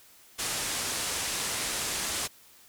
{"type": "low-pass noise", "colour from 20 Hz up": "white", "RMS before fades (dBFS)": -32, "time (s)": [0.38, 2.28], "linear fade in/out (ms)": 20, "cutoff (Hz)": 10000, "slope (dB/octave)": 24, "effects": ["white hiss -56 dBFS RMS until 2.68 s"]}